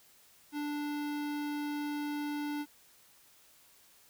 square tone with notch filter, 293.7 Hz, D4, in tune, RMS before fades -36 dBFS, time 0.52-2.66 s, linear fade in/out 50 ms, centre 7700 Hz, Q 1.1, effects white hiss -62 dBFS RMS until 4.09 s

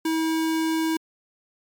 square tone, 321.6 Hz, E4, 43 cents flat, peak -22 dBFS, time 0.05-0.97 s, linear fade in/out 5 ms, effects MP3 96 kbps

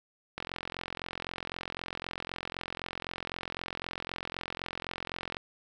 click train, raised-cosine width 0.3 ms, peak -19 dBFS, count 220, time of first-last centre 0.38-5.369 s, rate 43.9 Hz, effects none

